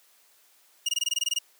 25% pulse tone bursts, 2860 Hz, F7, 41 cents sharp, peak -20 dBFS, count 11, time 0.86-1.388 s, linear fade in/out 5 ms, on 28 ms, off 22 ms, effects white hiss -61 dBFS RMS until 1.59 s + high-pass 400 Hz 12 dB/octave

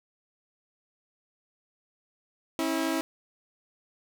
sawtooth tone pair together, 271 / 324.8 Hz, C#4 / E4, -39 / -26 cents, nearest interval minor third, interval 313 cents, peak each -27 / -24 dBFS, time 2.59-3.01 s, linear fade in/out 0 ms, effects none

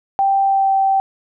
sine tone with pitch glide, 784 to 776.8 Hz, G5 to G5, 0 to -16 cents, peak -12 dBFS, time 0.19-1 s, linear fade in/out 0 ms, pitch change -16 cents, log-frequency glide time 0.44-0.72 s, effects none

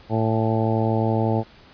harmonic tone with a mistuned harmonic, 111.8 Hz, A2, 28 cents sharp, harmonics 1 / 2 / 3 / 4 / 5 / 6 / 7 / 8, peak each -22 / -25 / -27 / -28 / -29 / -30 / -30 / -31 dBFS, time 0.09-1.44 s, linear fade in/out 50 ms, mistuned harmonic 8, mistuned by -49 cents, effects pink hiss -49 dBFS RMS until 1.73 s + resampled to 11025 Hz

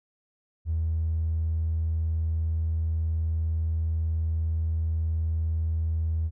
triangle tone with tanh clipping, 80.5 Hz, E2, 41 cents flat, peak -23 dBFS, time 0.65-6.31 s, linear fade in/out 50 ms, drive 1 dB, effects none

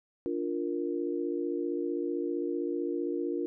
sine chord, Bb major, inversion first, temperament equal, 293.7 / 349.2 / 466.2 Hz, D4 / F4 / Bb4, 0 / 0 / 0 cents, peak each -34 / -32 / -36 dBFS, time 0.26-3.46 s, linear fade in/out 0 ms, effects none

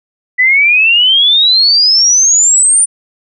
sine exponential sweep, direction up, 1969 to 9330 Hz, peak -5 dBFS, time 0.38-2.86 s, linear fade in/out 20 ms, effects none

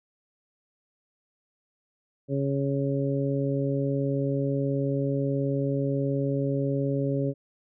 harmonic tone, 138.59 Hz, C#3, in tune, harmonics 1 / 2 / 3 / 4, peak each -27 / -29 / -31 / -32 dBFS, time 2.28-7.34 s, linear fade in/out 50 ms, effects none

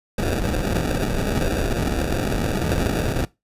pink noise with sample-and-hold, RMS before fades -22 dBFS, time 0.18-3.25 s, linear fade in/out 5 ms, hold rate 1050 Hz, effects noise-tail reverb RT60 0.2 s tail -20 dB re dry + resampled to 32000 Hz

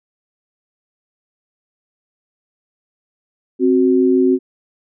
sine tone pair together, 263.2 / 370 Hz, C4 / F#4, +10 / 0 cents, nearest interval tritone, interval 590 cents, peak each -13 dBFS, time 3.59-4.39 s, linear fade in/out 50 ms, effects none

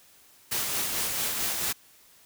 white noise with tremolo, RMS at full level -28 dBFS, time 0.51-1.73 s, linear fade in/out 10 ms, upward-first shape sine, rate 4.5 Hz, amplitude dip 30%, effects white hiss -57 dBFS RMS until 2.25 s

